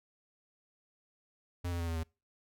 square tone with pitch steps, 87.9 / 86.09 / 84.32 / 82.58 / 80.88 Hz, F2 / F2 / E2 / E2 / E2, +12 / -24 / +40 / +4 / -32 cents, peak -34 dBFS, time 1.64-2.035 s, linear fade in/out 10 ms, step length 79 ms, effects noise-tail reverb RT60 0.3 s tail -26 dB re dry

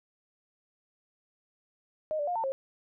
sine tone with pitch steps, 620 / 584 / 710 / 899 / 537 Hz, D#5 / D5 / F5 / A5 / C5, -6 / -10 / +28 / +37 / +45 cents, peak -28 dBFS, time 2.11-2.52 s, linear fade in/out 0 ms, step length 82 ms, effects none

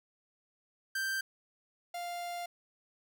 45% pulse tone pair in turn, 1568 / 698.5 Hz, G6 / F5, 0 / 0 cents, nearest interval octave + major second, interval 1400 cents, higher first, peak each -32 / -37 dBFS, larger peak first, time 0.95-1.21 / 1.94-2.46 s, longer second, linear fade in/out 5 ms, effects none

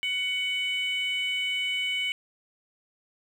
sine tone pair together, 2239 / 2989 Hz, C#7 / F#7, +17 / +17 cents, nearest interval perfect fourth, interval 500 cents, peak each -27 dBFS, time 0.03-2.12 s, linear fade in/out 0 ms, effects tanh soft clip ceiling -22 dBFS + 9-bit

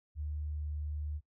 sine tone, 74.9 Hz, D2, 35 cents sharp, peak -35 dBFS, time 0.15-1.21 s, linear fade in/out 50 ms, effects noise-tail reverb RT60 0.1 s tail -20 dB re dry

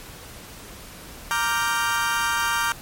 35% pulse chord, G minor seventh, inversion first, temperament equal, 932.3 / 1174.7 / 1396.9 / 1568 Hz, Bb5 / D6 / F6 / G6, 0 / 0 / 0 / 0 cents, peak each -25 dBFS, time 1.31-2.72 s, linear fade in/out 0 ms, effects pink hiss -41 dBFS RMS until 2.81 s + MP3 64 kbps

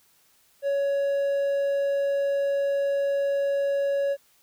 triangle tone, 559 Hz, C#5, 14 cents sharp, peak -20 dBFS, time 0.62-4.17 s, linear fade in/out 50 ms, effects white hiss -62 dBFS RMS until 4.42 s

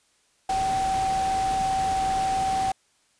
sine tone in noise, 767 Hz, G5, 38 cents flat, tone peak -22 dBFS, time 0.49-2.72 s, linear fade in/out 5 ms, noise pink, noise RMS -34 dBFS, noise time 0.49-2.72 s, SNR +9 dB, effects white hiss -65 dBFS RMS until 3.19 s + resampled to 22050 Hz

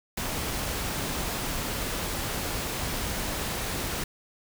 pink noise, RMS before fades -31 dBFS, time 0.17-4.04 s, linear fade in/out 5 ms, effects none

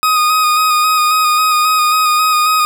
40% pulse tone with vibrato, 1244.5 Hz, D#6, in tune, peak -9 dBFS, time 0.03-2.65 s, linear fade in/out 0 ms, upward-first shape square, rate 3.7 Hz, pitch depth 20 cents each way, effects none

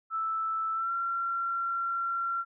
sine tone with pitch glide, 1318.5 to 1367.4 Hz, E6 to F6, 0 to -37 cents, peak -28 dBFS, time 0.1-2.45 s, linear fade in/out 50 ms, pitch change +63 cents, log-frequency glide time 0.73-0.92 s, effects none

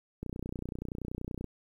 click train, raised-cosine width 3 ms, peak -24 dBFS, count 38, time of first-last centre 0.23-1.443 s, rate 30.5 Hz, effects 10-bit

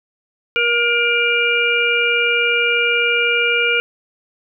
harmonic tone, 473.9 Hz, A#4, 28 cents sharp, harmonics 1 / 3 / 5 / 6, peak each -21 / -19 / -17 / -21 dBFS, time 0.56-3.8 s, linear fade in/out 0 ms, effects none

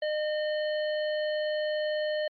harmonic tone, 609 Hz, D#5, 37 cents flat, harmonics 1 / 3 / 5 / 7, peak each -27 / -37 / -41 / -44 dBFS, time 0.02-2.28 s, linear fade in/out 5 ms, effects MP3 32 kbps

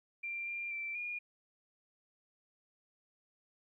sine tone with pitch steps, 2370 / 2387 / 2340 / 2428 Hz, D7 / D7 / D7 / D#7, +15 / +28 / -7 / -43 cents, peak -37 dBFS, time 0.23-1.19 s, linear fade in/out 10 ms, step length 240 ms, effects 13-bit

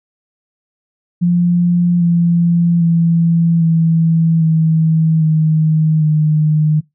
sine tone with pitch steps, 174.61 / 170.92 / 167.3 / 163.77 / 160.3 / 156.91 / 153.6 Hz, F3 / F3 / E3 / E3 / E3 / D#3 / D#3, 0 / -37 / +26 / -11 / -48 / +15 / -22 cents, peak -9 dBFS, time 1.21-6.81 s, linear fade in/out 20 ms, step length 800 ms, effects noise-tail reverb RT60 0.2 s tail -23 dB re dry

